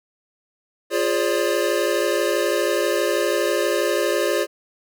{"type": "chord", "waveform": "square", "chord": "D half-diminished seventh", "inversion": "first", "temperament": "equal with one note detuned", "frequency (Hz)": [349.2, 415.3, 534.9, 587.3], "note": ["F4", "Ab4", "C5", "D5"], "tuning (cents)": [0, 0, 38, 0], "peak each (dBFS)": -25, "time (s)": [0.9, 4.47], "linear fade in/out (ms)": 50, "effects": []}